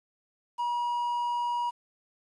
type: tone with quantisation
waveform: triangle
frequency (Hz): 960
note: B5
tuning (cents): -49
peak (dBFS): -25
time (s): 0.58-1.71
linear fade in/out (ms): 20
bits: 9
effects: resampled to 24000 Hz